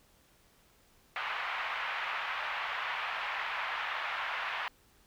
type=band-pass noise; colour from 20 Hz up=pink; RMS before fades=-36 dBFS; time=1.16-4.68 s; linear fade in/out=0 ms; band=870 to 2800 Hz; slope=24 dB/octave; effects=pink hiss -65 dBFS RMS until 5.06 s